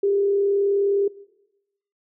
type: tone with frequency modulation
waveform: sine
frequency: 400 Hz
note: G4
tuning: 35 cents sharp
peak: -17 dBFS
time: 0.03-1.08 s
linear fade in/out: 5 ms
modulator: 39.5 Hz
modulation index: 0.29
effects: noise-tail reverb RT60 0.9 s tail -20 dB re dry